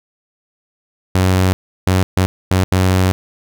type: tone bursts at uneven times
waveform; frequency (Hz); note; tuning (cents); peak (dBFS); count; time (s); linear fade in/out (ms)
sawtooth; 93.1; F#2; +11; -7; 5; 1.15-1.53 / 1.87-2.03 / 2.17-2.26 / 2.51-2.64 / 2.72-3.12; 0
effects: none